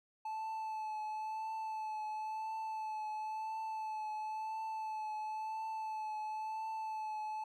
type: tone with vibrato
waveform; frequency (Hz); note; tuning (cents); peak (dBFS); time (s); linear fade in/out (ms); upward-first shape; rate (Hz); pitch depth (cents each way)
triangle; 870; A5; -20; -36; 0.25-7.44; 5; triangle; 0.97; 27
effects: none